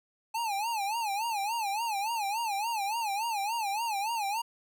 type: tone with vibrato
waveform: square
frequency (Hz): 859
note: A5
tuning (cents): -42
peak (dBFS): -30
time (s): 0.34-4.42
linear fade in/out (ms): 10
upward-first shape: sine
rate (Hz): 3.5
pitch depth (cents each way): 160
effects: none